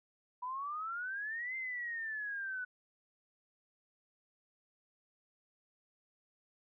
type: exponential two-way sweep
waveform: sine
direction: up then down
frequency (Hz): 978 to 2095 to 1478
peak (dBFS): -37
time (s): 0.42-2.65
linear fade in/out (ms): 10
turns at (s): 1.56
effects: none